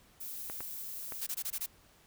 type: noise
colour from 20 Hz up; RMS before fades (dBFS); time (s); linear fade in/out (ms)
violet; -42; 0.2-1.22; 10
type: clicks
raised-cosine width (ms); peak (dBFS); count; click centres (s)
0.5; -27; 3; 0.499 / 0.606 / 1.122
type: noise bursts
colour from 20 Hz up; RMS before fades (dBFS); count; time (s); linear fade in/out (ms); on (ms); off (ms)
blue; -36; 6; 1.21-1.663; 10; 58; 21
effects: pink hiss -63 dBFS RMS until 2.06 s